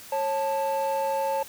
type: tone pair together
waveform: triangle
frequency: 546 / 880 Hz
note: C#5 / A5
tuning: -26 / 0 cents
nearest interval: minor sixth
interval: 826 cents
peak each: -24 dBFS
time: 0.12-1.43 s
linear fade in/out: 5 ms
effects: tanh soft clip ceiling -17 dBFS + white hiss -45 dBFS RMS until 1.48 s